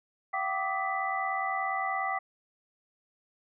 sine tone cluster, 691 / 768 / 1168 / 1258 / 1988 Hz, F5 / G5 / D6 / D#6 / B6, -19 / -36 / -10 / +19 / +11 cents, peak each -39 / -32 / -34 / -40 / -34 dBFS, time 0.33-2.19 s, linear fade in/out 10 ms, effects none

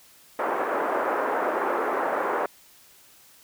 pink band-pass noise, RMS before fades -26 dBFS, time 0.39-2.46 s, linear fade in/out 2 ms, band 370 to 1500 Hz, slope 24 dB/octave, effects white hiss -54 dBFS RMS until 3.43 s

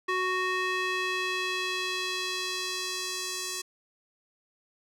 square tone with band-pass filter sweep, 370 Hz, F#4, in tune, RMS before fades -31 dBFS, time 0.08-3.62 s, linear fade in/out 10 ms, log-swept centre 1600 to 6800 Hz, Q 1.2, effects none

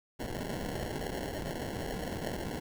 white noise with sample-and-hold, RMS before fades -37 dBFS, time 0.19-2.6 s, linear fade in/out 10 ms, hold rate 1225 Hz, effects none

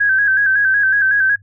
sine tone with vibrato, 1600 Hz, G6, 35 cents sharp, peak -11 dBFS, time 0-1.36 s, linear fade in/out 10 ms, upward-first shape square, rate 5.4 Hz, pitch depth 57 cents each way, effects noise-tail reverb RT60 0.1 s tail -19 dB re dry + added 100 Hz sine -44 dBFS peak until 1.42 s

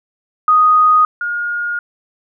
sine tone pair in turn, 1244.5 / 1426.8 Hz, D#6 / F6, 0 / +37 cents, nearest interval major second, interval 237 cents, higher second, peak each -7 / -17 dBFS, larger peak first, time 0.48-1.05 / 1.21-1.79 s, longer second, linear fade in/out 2 ms, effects none

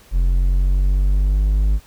triangle exponential sweep, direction up, 43.65 to 52 Hz, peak -11 dBFS, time 0.11-1.8 s, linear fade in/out 50 ms, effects pink hiss -49 dBFS RMS until 1.86 s

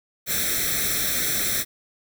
white noise with comb filter, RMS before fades -24 dBFS, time 0.26-1.65 s, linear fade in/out 50 ms, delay 0.52 ms, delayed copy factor +0.95, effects none

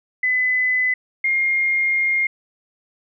sine tone pair in turn, 2011 / 2127 Hz, B6 / C7, +31 / +28 cents, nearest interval minor second, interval 97 cents, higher second, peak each -16 dBFS, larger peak neither, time 0.23-0.94 / 1.24-2.27 s, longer second, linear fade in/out 5 ms, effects none

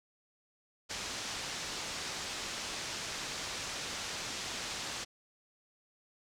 white low-pass noise, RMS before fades -40 dBFS, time 0.89-5.05 s, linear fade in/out 20 ms, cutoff 6700 Hz, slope 24 dB/octave, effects none

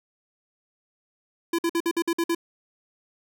square tone bursts, 336.9 Hz, E4, 38 cents sharp, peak -22 dBFS, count 8, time 1.53-2.349 s, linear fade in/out 5 ms, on 56 ms, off 53 ms, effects none

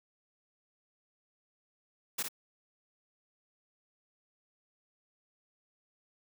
white noise with echo, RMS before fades -33 dBFS, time 2.18-2.23 s, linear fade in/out 10 ms, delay 56 ms, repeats 1, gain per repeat -5 dB, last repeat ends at 2.286 s, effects high-pass 200 Hz 12 dB/octave

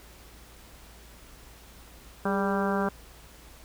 harmonic tone with a mistuned harmonic, 196.3 Hz, G3, 3 cents sharp, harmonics 1 / 2 / 3 / 4 / 5 / 6 / 7 / 8, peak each -28 / -31 / -33 / -34 / -35 / -36 / -36 / -37 dBFS, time 2.25-2.89 s, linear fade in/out 5 ms, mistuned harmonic 2, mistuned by +53 cents, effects added 56 Hz sine -52 dBFS peak until 3.64 s + pink hiss -52 dBFS RMS until 3.64 s

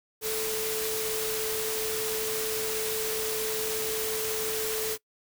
sine tone in noise, 438.1 Hz, A4, 7 cents flat, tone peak -31 dBFS, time 0.21-4.98 s, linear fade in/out 50 ms, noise white, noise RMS -32 dBFS, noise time 0.21-4.98 s, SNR -2 dB, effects noise-tail reverb RT60 0.1 s tail -22 dB re dry

